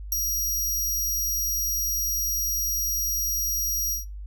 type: tone with ADSR envelope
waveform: 15% pulse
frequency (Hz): 5720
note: F8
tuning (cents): +41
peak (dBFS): -14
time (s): 0.12-4.05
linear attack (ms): 4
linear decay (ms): 13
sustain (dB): -5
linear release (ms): 130
effects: noise-tail reverb RT60 0.2 s tail -19 dB re dry + added 50 Hz sine -34 dBFS peak until 4.26 s